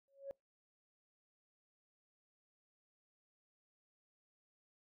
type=tone with exponential growth; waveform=sine; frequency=552 Hz; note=C#5; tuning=7 cents flat; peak=-38 dBFS; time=0.08-0.31 s; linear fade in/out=0 ms; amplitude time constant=48 ms; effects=noise-tail reverb RT60 0.2 s tail -26 dB re dry + tanh soft clip ceiling -35 dBFS